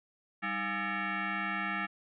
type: tone with frequency modulation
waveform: sine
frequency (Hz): 196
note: G3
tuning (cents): 0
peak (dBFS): -31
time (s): 0.42-1.87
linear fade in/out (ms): 20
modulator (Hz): 509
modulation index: 4.4
effects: none